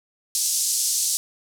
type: band-pass noise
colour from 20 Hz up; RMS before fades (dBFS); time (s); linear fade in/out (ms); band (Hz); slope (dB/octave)
pink; -23; 0.35-1.17; 0; 5300 to 11000; 24
effects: none